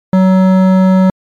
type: tone with hard clipping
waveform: sine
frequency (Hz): 187.5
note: F#3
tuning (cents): +23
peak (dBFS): -7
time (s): 0.13-1.1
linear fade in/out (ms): 2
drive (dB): 13
effects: MP3 96 kbps